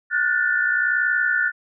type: tone cluster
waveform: sine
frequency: 1436 / 1497 / 1766 Hz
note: F6 / F#6 / A6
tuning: +48 / +20 / +6 cents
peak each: -22 dBFS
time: 0.1-1.52 s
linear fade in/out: 50 ms
effects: none